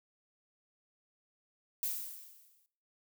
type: noise with exponential decay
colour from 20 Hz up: violet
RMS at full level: -33 dBFS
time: 1.83-2.66 s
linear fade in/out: 0 ms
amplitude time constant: 180 ms
effects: noise-tail reverb RT60 0.5 s tail -17 dB re dry